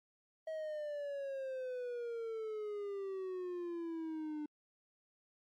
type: exponential sweep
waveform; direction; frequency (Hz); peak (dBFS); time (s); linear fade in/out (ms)
triangle; down; 641 to 297.7; -37; 0.47-4.46; 5
effects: AAC 64 kbps